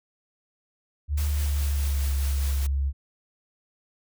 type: tone with pitch glide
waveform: sine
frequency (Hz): 73.42 to 68.9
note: D2 to C#2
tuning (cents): 0 to -10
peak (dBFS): -22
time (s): 1.08-2.93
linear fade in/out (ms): 50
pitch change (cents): -110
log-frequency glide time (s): 1.27-2.12
type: noise with tremolo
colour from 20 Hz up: white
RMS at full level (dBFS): -37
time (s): 1.17-2.67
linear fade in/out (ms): 10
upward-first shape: sine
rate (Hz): 4.8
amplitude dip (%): 30
effects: none